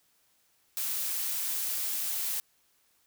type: noise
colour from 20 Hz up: blue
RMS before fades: -32 dBFS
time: 0.77-2.4 s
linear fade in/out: 0 ms
effects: white hiss -69 dBFS RMS until 3.06 s